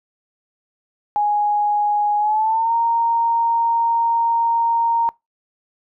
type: tone with pitch glide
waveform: sine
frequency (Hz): 830.6 to 926.9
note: G#5 to A#5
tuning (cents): 0 to -10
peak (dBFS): -15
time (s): 1.16-5.09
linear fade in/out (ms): 0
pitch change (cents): +190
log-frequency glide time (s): 2.18-2.74
effects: noise-tail reverb RT60 0.2 s tail -24 dB re dry